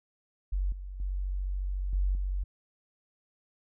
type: tone with level steps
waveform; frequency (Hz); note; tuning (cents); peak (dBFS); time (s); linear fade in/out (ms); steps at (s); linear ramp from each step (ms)
sine; 47.03; F#1; +29; -26 / -37 / -29 / -24 / -28; 0.52-2.44; 10; 0.72 / 1 / 1.93 / 2.15; 2
effects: none